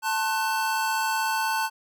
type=tone cluster; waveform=square; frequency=886 / 1073 / 1502 Hz; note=A5 / C6 / F#6; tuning=+12 / +43 / +26 cents; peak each=-26 / -34 / -30 dBFS; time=0.02-1.7 s; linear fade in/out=50 ms; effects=none